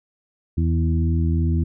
harmonic tone with a mistuned harmonic, 82.41 Hz, E2, in tune, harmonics 1 / 2 / 3 / 4, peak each -18 / -24 / -28 / -30 dBFS, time 0.57-1.64 s, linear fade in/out 10 ms, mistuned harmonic 2, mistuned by -15 cents, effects none

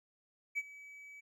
triangle tone with ADSR envelope, 2285 Hz, D7, 48 cents flat, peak -28 dBFS, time 0.55-1.21 s, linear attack 31 ms, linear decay 37 ms, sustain -20 dB, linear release 16 ms, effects tanh soft clip ceiling -27 dBFS

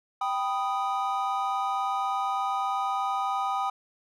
triangle chord, G augmented, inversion none, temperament equal, 784 / 987.8 / 1244.5 Hz, G5 / B5 / D#6, 0 / 0 / 0 cents, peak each -27 / -31 / -28 dBFS, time 0.21-3.7 s, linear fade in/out 5 ms, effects none

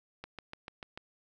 click train, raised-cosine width 0.3 ms, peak -26 dBFS, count 6, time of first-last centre 0.24-0.975 s, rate 6.8 Hz, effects none

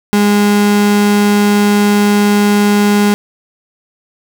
35% pulse tone, 205.7 Hz, G#3, 16 cents flat, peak -6 dBFS, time 0.13-3.14 s, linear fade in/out 0 ms, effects 7-bit

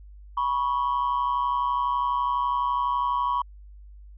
sine tone pair together, 977 / 1109 Hz, B5 / C#6, -19 / 0 cents, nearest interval major second, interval 219 cents, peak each -23 / -24 dBFS, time 0.37-3.42 s, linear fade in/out 5 ms, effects tanh soft clip ceiling -18 dBFS + added 50 Hz sine -43 dBFS peak until 4.17 s

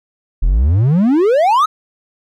triangle exponential sweep, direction up, 36.35 to 1318.5 Hz, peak -7 dBFS, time 0.42-1.66 s, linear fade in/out 10 ms, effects none

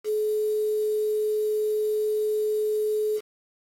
sine tone with quantisation, 426.3 Hz, G#4, 45 cents sharp, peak -22 dBFS, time 0.04-3.21 s, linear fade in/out 50 ms, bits 7, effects AAC 48 kbps

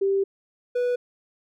sine / triangle tone pair in turn, 392 / 491 Hz, G4 / B4, 0 / -10 cents, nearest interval major third, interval 390 cents, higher second, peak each -19 dBFS, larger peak neither, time 0.01-0.24 / 0.75-0.96 s, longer first, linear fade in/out 10 ms, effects none

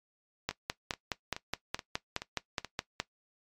two click trains, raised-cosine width 0.2 ms, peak -21 / -13 dBFS, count 6 / 13, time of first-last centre 0.51-2.647 / 0.49-3 s, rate 2.34 / 4.78 Hz, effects noise-tail reverb RT60 0.1 s tail -17 dB re dry + MP3 96 kbps

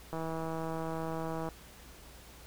click train, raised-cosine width 1 ms, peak -24 dBFS, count 221, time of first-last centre 0.13-1.488 s, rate 162 Hz, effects added 60 Hz sine -55 dBFS peak until 2.46 s + pink hiss -54 dBFS RMS until 2.46 s

